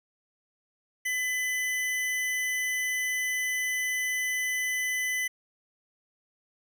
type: tone pair together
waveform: square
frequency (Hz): 2008 / 3009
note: B6 / F#7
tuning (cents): +28 / +28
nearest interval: perfect fifth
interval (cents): 700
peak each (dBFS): -28 / -40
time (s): 1.05-5.28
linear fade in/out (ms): 10
effects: none